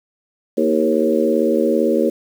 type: harmonic tone with a mistuned harmonic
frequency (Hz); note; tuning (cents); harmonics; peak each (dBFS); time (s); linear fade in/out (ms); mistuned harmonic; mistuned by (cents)
77.78; D#2; 0; 3 / 4 / 5 / 6 / 7; -20 / -20 / -20 / -20 / -20; 0.57-2.1; 10; 4; +27
effects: 7-bit